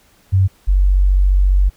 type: tone pair in turn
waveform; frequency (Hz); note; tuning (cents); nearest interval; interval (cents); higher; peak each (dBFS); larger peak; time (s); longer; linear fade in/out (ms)
sine; 95.3 / 47.29; G2 / F#1; -48 / +39; octave; 1213; first; -9; neither; 0.32-0.48 / 0.67-1.7; second; 20
effects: pink hiss -53 dBFS RMS until 1.76 s